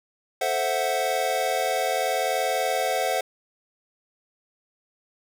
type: chord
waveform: square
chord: F# half-diminished seventh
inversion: first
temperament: equal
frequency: 440 / 523.3 / 659.3 / 740 Hz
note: A4 / C5 / E5 / F#5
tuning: 0 / 0 / 0 / 0 cents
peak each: -33 / -29 / -29 / -27 dBFS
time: 0.41-3.21 s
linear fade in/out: 5 ms
effects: none